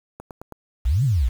click train, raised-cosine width 1 ms, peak -22 dBFS, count 4, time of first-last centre 0.2-0.523 s, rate 9.28 Hz
sine exponential two-way sweep, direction up then down, 52.1 to 146.83 to 52.1 Hz, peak -16 dBFS, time 0.85-1.29 s, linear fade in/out 10 ms, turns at 1.04 s
effects 7-bit

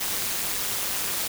white noise with amplitude modulation, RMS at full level -25 dBFS, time 0-1.28 s, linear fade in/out 10 ms, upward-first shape sine, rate 199 Hz, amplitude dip 65%, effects none

